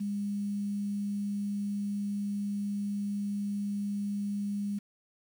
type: tone with quantisation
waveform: sine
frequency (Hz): 202.9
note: G#3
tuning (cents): -40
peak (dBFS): -30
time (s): 0-4.79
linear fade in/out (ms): 10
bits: 9
effects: none